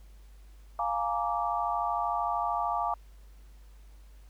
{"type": "chord", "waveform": "sine", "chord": "Bb dominant seventh", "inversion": "second", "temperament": "just", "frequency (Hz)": [699.2, 839.1, 932.3, 1165.4], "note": ["F5", "Ab5", "Bb5", "D6"], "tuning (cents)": [2, 18, 0, -14], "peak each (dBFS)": [-32, -33, -34, -32], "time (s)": [0.79, 2.94], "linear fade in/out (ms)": 2, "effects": ["added 50 Hz sine -49 dBFS peak until 4.29 s", "pink hiss -65 dBFS RMS until 4.29 s"]}